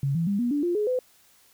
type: tone with pitch steps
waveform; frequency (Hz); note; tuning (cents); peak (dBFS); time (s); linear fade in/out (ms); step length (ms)
sine; 138.59 / 166.73 / 200.6 / 241.3 / 290.3 / 349.2 / 420.1 / 505.4; C#3 / E3 / G3 / B3 / D4 / F4 / G#4 / B4; 0 / +20 / +40 / -40 / -20 / 0 / +20 / +40; -22; 0.03-0.99; 2; 120
effects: white hiss -59 dBFS RMS until 1.53 s